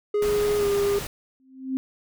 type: tone with pitch glide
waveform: triangle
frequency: 415.3 to 403.5 Hz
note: G#4 to G#4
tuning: 0 to -50 cents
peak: -18 dBFS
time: 0.14-0.99 s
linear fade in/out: 5 ms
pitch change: -50 cents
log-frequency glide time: 0.57-0.67 s
type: noise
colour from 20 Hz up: pink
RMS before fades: -33 dBFS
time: 0.22-1.07 s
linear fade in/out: 2 ms
type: tone with exponential growth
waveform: sine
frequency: 262.8 Hz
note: C4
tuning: 8 cents sharp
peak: -20 dBFS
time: 1.4-1.77 s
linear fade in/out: 0 ms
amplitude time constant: 80 ms
effects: none